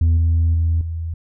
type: tone with level steps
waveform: sine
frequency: 82.41 Hz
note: E2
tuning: in tune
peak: -9 / -11 / -13 / -22 dBFS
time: 0.01-1.14 s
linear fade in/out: 5 ms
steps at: 0.17 / 0.54 / 0.81 s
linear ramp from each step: 2 ms
effects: tanh soft clip ceiling -11 dBFS